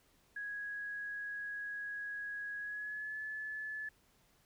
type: tone with pitch glide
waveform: sine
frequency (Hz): 1661.2 to 1725.8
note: G#6 to A6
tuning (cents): 0 to -34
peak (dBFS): -39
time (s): 0.36-3.89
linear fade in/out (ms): 5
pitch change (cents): +66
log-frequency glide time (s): 2.58-3.17
effects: pink hiss -70 dBFS RMS until 4.45 s